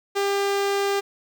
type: tone with notch filter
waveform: sawtooth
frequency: 398.9 Hz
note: G4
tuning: 30 cents sharp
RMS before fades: -23 dBFS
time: 0.15-1.01 s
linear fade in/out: 20 ms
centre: 11000 Hz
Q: 1.4
effects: 9-bit